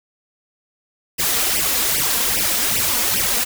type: noise with flanger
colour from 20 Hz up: white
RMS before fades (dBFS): -19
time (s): 1.18-3.45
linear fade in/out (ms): 20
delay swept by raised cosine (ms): 0.36 to 4.26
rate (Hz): 2.5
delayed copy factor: +0.9
effects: none